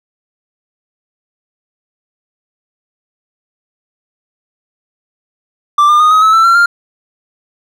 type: tone with pitch steps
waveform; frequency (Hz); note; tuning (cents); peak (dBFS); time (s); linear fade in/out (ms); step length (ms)
triangle; 1174.7 / 1204.2 / 1234.5 / 1265.6 / 1297.4 / 1330 / 1363.5 / 1397.8; D6 / D6 / D#6 / D#6 / E6 / E6 / F6 / F6; 0 / +43 / -14 / +29 / -28 / +15 / -42 / +1; -3; 5.78-6.66; 5; 110
effects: none